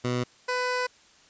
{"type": "tone pair in turn", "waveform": "15% pulse", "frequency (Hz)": [123.6, 499.6], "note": ["B2", "B4"], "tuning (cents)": [2, 20], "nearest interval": "2 octaves", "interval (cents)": 2418, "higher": "second", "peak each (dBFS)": -19, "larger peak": "neither", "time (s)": [[0.04, 0.24], [0.48, 0.87]], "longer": "second", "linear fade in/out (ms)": 10, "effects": ["white hiss -57 dBFS RMS until 1.29 s", "resampled to 16000 Hz"]}